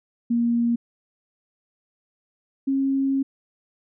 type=tone pair in turn; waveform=sine; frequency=235.5 / 271.2 Hz; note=A#3 / C#4; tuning=+18 / -38 cents; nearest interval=major second; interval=244 cents; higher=second; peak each=-18 / -19 dBFS; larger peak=first; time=0.3-0.76 / 2.67-3.23 s; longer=second; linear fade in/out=10 ms; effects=none